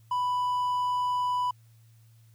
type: tone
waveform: triangle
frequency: 991 Hz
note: B5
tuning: 6 cents sharp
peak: -23 dBFS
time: 0.11-1.51 s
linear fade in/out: 5 ms
effects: added 113 Hz sine -54 dBFS peak until 2.34 s + white hiss -68 dBFS RMS until 2.34 s